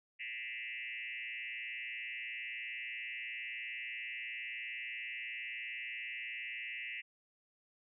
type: tone with frequency modulation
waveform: sine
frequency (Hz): 2349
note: D7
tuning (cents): 0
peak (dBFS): -40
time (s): 0.19-7.02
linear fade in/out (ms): 20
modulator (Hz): 117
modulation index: 3.8
effects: none